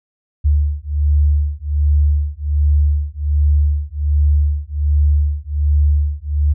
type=beating tone pair; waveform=sine; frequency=72.9 / 74.2 Hz; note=D2 / D2; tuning=-12 / +18 cents; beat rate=1.3 Hz; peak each=-15 dBFS; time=0.44-6.54 s; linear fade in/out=20 ms; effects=none